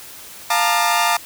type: chord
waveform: sawtooth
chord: Bb major seventh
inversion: second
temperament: equal with one note detuned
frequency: 698.5 / 880 / 932.3 / 1203.5 Hz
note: F5 / A5 / Bb5 / D6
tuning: 0 / 0 / 0 / +42 cents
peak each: -17 dBFS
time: 0.5-1.17 s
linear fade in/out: 5 ms
effects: white hiss -38 dBFS RMS until 1.25 s